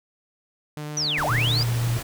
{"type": "tone with vibrato", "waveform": "sawtooth", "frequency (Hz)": 150, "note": "D3", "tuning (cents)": 37, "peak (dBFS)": -27, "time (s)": [0.77, 1.63], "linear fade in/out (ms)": 0, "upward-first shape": "triangle", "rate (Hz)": 8.8, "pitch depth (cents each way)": 10}
{"type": "linear two-way sweep", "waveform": "sine", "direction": "down then up", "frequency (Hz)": [6100, 554.4, 5010], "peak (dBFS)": -22, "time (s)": [0.97, 1.63], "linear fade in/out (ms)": 2, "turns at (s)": 1.25}
{"type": "noise", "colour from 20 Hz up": "pink", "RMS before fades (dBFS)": -33, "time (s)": [1.17, 2.03], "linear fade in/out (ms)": 10}
{"type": "tone", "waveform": "sine", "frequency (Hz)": 118.2, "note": "A#2", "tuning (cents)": 24, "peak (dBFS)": -21, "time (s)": [1.29, 1.98], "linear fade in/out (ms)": 10}
{"effects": []}